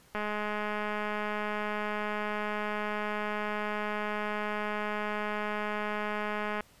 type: click train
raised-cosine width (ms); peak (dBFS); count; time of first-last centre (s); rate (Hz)
0.5; -19; 1357; 0.15-6.607; 210
effects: pink hiss -60 dBFS RMS until 6.8 s + resampled to 32000 Hz